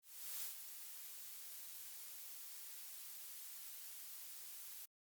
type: noise with ADSR envelope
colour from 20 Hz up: blue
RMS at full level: -44 dBFS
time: 0.02-4.86 s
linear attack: 410 ms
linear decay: 110 ms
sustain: -8 dB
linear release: 15 ms
effects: Opus 48 kbps